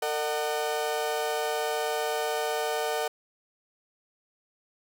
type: tone cluster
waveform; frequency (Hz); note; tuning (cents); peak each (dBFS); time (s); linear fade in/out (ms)
35% pulse; 453.9 / 607 / 746; A#4 / D#5 / F#5; -46 / -43 / +14; -29 / -31 / -30; 0.02-3.08; 5
effects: none